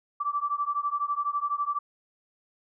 sine beating tone pair, 1157 / 1169 Hz, D6 / D6, -26 / -8 cents, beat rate 12 Hz, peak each -29 dBFS, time 0.2-1.79 s, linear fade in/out 10 ms, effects none

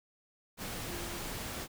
sine tone in noise, 346.2 Hz, F4, 15 cents flat, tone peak -45 dBFS, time 0.85-1.21 s, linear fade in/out 50 ms, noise pink, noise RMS -40 dBFS, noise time 0.57-1.68 s, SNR -8 dB, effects none

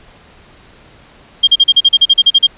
sine tone bursts, 3212 Hz, G7, 41 cents sharp, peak -3 dBFS, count 13, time 1.43-2.47 s, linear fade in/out 10 ms, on 44 ms, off 39 ms, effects pink hiss -43 dBFS RMS until 2.57 s + resampled to 8000 Hz

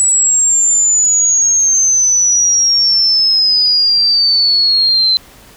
sine exponential sweep, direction down, 7902 to 4065 Hz, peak -8 dBFS, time 0-5.17 s, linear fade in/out 0 ms, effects pink hiss -41 dBFS RMS until 5.56 s

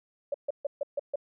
sine tone bursts, 569 Hz, C#5, 45 cents sharp, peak -26 dBFS, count 6, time 0.32-1.158 s, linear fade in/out 5 ms, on 23 ms, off 140 ms, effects none

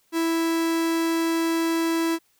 45% pulse tone, 329.6 Hz, E4, in tune, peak -21 dBFS, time 0.12-2.19 s, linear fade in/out 50 ms, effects white hiss -65 dBFS RMS until 2.39 s

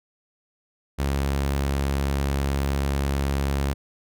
sawtooth tone, 69.3 Hz, C#2, in tune, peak -18 dBFS, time 0.98-3.74 s, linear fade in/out 20 ms, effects none

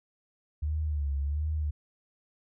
sine tone with vibrato, 73.42 Hz, D2, in tune, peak -27 dBFS, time 0.62-1.71 s, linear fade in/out 10 ms, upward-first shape sine, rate 1.4 Hz, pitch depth 95 cents each way, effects none

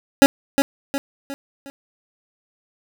25% pulse tone with echo, 277.2 Hz, C#4, in tune, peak -3 dBFS, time 0.22-0.26 s, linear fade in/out 0 ms, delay 360 ms, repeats 4, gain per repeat -7 dB, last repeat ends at 1.7 s, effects none

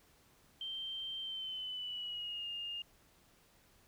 sine tone with pitch glide, 3136 to 2826 Hz, G7 to F7, 0 to +20 cents, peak -39 dBFS, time 0.61-2.82 s, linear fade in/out 2 ms, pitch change -180 cents, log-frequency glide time 1.21-2.48 s, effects pink hiss -67 dBFS RMS until 3.87 s

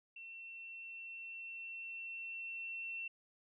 sine tone with level ramp, 2703 Hz, E7, 43 cents sharp, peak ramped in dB -48 to -40 dBFS, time 0.16-3.08 s, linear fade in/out 5 ms, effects none

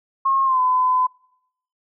sine tone with pitch glide, 1079 to 1012.6 Hz, C#6 to B5, -47 to +43 cents, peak -15 dBFS, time 0.25-1.07 s, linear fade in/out 10 ms, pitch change -110 cents, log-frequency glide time 0.44-0.6 s, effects noise-tail reverb RT60 0.8 s tail -26 dB re dry

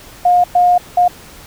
sine tone bursts at uneven times, 713 Hz, F5, 36 cents sharp, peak -7 dBFS, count 3, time 0.25-0.44 / 0.55-0.78 / 0.97-1.08 s, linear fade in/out 5 ms, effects pink hiss -38 dBFS RMS until 1.46 s

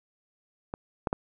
clicks, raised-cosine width 1 ms, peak -19 / -13 / -13 dBFS, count 3, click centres 0.739 / 1.072 / 1.129 s, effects none

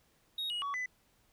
sine tone with pitch steps, 3761 / 2898 / 1128 / 2003 Hz, A#7 / F#7 / C#6 / B6, +15 / -37 / +30 / +24 cents, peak -31 dBFS, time 0.38-0.86 s, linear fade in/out 5 ms, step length 120 ms, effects tanh soft clip ceiling -33 dBFS + pink hiss -70 dBFS RMS until 1.32 s

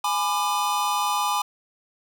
square chord, G# diminished, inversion none, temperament just, 830.6 / 996.7 / 1196.1 Hz, G#5 / B5 / D6, 0 / +16 / +31 cents, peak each -27 dBFS, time 0.04-1.42 s, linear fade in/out 5 ms, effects none

